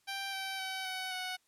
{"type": "tone with pitch steps", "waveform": "10% pulse", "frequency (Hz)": [785, 773.3, 761.8, 750.4, 739.2], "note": ["G5", "G5", "G5", "F#5", "F#5"], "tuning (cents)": [2, -24, -50, 24, -2], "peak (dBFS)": -28, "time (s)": [0.07, 1.37], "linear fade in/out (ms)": 20, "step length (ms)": 260, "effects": ["white hiss -73 dBFS RMS until 1.47 s", "low-pass 11000 Hz 12 dB/octave"]}